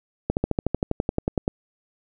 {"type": "slowing click train", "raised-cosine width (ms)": 2, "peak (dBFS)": -8, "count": 15, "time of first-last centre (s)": [0.3, 1.479], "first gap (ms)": 69, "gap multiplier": 1.03, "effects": []}